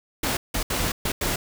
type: noise bursts at uneven times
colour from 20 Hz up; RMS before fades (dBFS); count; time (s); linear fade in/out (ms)
pink; -25; 5; 0.23-0.37 / 0.54-0.63 / 0.7-0.92 / 1.05-1.12 / 1.21-1.36; 5
effects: none